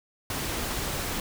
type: noise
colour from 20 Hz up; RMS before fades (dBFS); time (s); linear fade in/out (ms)
pink; -31; 0.3-1.2; 2
effects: none